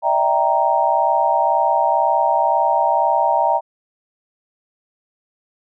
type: chord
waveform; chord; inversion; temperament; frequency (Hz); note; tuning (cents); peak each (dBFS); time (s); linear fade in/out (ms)
sine; E half-diminished seventh; third; equal with one note detuned; 597.3 / 659.3 / 784 / 932.3; D5 / E5 / G5 / Bb5; +29 / 0 / 0 / 0; -22 / -20 / -19 / -17; 0.02-3.61; 50
effects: none